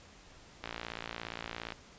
click train, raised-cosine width 0.3 ms, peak -22 dBFS, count 63, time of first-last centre 0.64-1.722 s, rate 57.3 Hz, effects pink hiss -56 dBFS RMS until 1.98 s + resampled to 16000 Hz

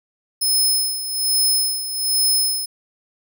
15% pulse tone with tremolo, 5190 Hz, E8, 28 cents flat, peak -9 dBFS, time 0.41-2.66 s, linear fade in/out 10 ms, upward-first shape sine, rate 1.2 Hz, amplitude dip 70%, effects none

